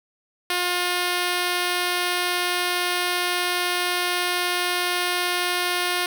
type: tone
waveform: 5% pulse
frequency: 356.2 Hz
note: F4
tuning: 34 cents sharp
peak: -10 dBFS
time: 0.5-6.06 s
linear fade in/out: 2 ms
effects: none